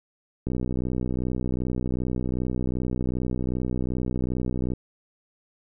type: click train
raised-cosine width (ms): 3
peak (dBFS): -15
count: 268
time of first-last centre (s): 0.47-4.735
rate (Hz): 62.6
effects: none